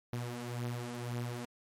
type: beating tone pair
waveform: sawtooth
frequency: 119.5 / 121.4 Hz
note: A#2 / B2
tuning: +43 / -29 cents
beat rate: 1.9 Hz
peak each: -38 / -34 dBFS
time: 0.13-1.45 s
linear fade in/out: 0 ms
effects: MP3 64 kbps